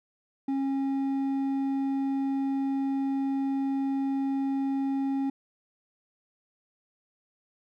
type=tone with hard clipping; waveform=sine; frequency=272.2 Hz; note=C#4; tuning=31 cents flat; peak=-27 dBFS; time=0.48-5.3 s; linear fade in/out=5 ms; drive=5 dB; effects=none